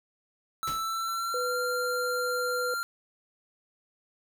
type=tone with pitch glide; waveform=square; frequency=1318.5 to 1387.3 Hz; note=E6 to F6; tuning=0 to -12 cents; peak=-30 dBFS; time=0.63-2.83 s; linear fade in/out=0 ms; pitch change=+88 cents; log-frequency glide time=0.74-1.57 s
type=noise with exponential decay; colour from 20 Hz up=pink; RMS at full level=-35 dBFS; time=0.67-0.93 s; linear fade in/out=5 ms; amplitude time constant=55 ms
type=tone; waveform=sine; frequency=496.4 Hz; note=B4; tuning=9 cents sharp; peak=-30 dBFS; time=1.34-2.74 s; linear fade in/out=2 ms
effects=none